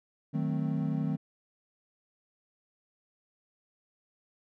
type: chord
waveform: triangle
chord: D# diminished seventh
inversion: none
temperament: equal with one note detuned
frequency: 155.56 / 186.18 / 220 / 261.6 Hz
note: D#3 / F#3 / A3 / C4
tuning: 0 / +11 / 0 / 0 cents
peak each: -29 / -34 / -33 / -33 dBFS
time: 0.33-1.17 s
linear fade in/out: 20 ms
effects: none